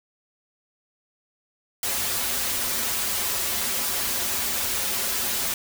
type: noise with comb filter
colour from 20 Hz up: white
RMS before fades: -26 dBFS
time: 1.83-5.54 s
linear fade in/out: 2 ms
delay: 6.5 ms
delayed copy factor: -0.8
effects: none